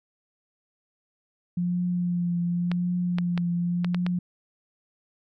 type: tone with vibrato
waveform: sine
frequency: 175.6 Hz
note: F3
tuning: 10 cents sharp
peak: -23 dBFS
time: 1.57-4.19 s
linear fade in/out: 5 ms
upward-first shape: triangle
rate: 0.9 Hz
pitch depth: 27 cents each way
type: clicks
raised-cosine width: 0.3 ms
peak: -15 dBFS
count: 6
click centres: 2.716 / 3.185 / 3.377 / 3.846 / 3.946 / 4.065 s
effects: none